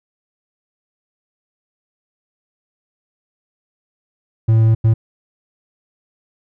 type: tone bursts at uneven times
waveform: triangle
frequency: 111.8 Hz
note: A2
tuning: 28 cents sharp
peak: -7 dBFS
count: 2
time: 4.48-4.75 / 4.84-4.94 s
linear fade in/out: 10 ms
effects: none